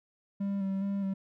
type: tone with vibrato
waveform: triangle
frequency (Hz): 196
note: G3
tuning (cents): 0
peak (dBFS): -27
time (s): 0.4-1.14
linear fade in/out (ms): 10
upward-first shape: square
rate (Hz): 2.4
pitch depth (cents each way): 23
effects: none